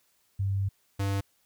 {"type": "tone pair in turn", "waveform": ["sine", "square"], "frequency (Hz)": [98, 98.85], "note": ["G2", "G2"], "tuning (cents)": [0, 15], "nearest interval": "unison", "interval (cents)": 15, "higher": "second", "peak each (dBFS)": [-25, -27], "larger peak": "first", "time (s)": [[0.39, 0.69], [0.99, 1.21]], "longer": "first", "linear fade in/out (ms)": 10, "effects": ["white hiss -69 dBFS RMS until 1.45 s"]}